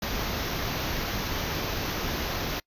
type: band-stop noise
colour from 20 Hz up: pink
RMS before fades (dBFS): -30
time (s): 0.02-2.6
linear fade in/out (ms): 5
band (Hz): 6400 to 12000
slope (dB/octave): 96
effects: noise-tail reverb RT60 0.1 s tail -25 dB re dry + resampled to 32000 Hz